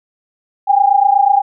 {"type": "tone pair together", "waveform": "sine", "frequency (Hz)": [788.8, 817], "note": ["G5", "G#5"], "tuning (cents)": [11, -29], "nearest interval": "minor second", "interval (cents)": 60, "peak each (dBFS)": -11, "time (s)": [0.67, 1.42], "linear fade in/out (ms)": 20, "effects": []}